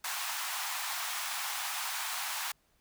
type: high-pass noise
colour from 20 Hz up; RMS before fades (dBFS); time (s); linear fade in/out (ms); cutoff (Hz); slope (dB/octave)
pink; -36; 0.04-2.52; 5; 770; 48
effects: pink hiss -71 dBFS RMS until 2.8 s

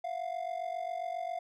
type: ring-modulated tone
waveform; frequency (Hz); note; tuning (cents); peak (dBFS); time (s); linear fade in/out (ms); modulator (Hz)
triangle; 698.5; F5; 0; -29; 0.04-1.39; 0; 23.7
effects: none

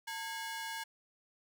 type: ring-modulated tone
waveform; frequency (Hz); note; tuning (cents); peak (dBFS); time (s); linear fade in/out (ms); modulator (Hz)
sawtooth; 1270; D#6; +35; -32; 0.07-0.84; 10; 368
effects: none

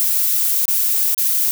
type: noise with dropouts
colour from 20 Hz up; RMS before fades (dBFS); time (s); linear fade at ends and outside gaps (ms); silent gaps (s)
violet; -17; 0-1.51; 0; 0.655-0.681 / 1.146-1.179
effects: none

